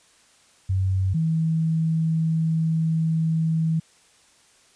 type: tone pair in turn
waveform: sine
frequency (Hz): 94.8 / 161.33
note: F#2 / E3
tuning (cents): +43 / -37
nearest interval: major sixth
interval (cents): 920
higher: second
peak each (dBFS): -19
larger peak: neither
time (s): 0.69-1.14 / 1.14-3.8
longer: second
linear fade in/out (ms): 10
effects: white hiss -57 dBFS RMS until 4.75 s + resampled to 22050 Hz